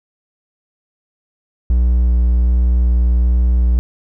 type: tone with vibrato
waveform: triangle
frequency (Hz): 60.4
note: B1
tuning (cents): -38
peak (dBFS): -8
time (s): 1.7-3.79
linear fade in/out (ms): 0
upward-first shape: square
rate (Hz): 1.3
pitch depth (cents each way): 8
effects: none